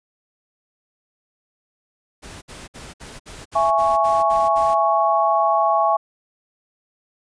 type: noise bursts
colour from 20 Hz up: pink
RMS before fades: -38 dBFS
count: 10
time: 2.22-4.751 s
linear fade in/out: 20 ms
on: 200 ms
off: 59 ms
type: chord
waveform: sine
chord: C# minor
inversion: first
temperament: just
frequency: 665.2 / 831.5 / 1108.7 Hz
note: E5 / G#5 / C#6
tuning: +16 / +2 / 0 cents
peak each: -19 dBFS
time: 3.55-5.97 s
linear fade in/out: 10 ms
effects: resampled to 22050 Hz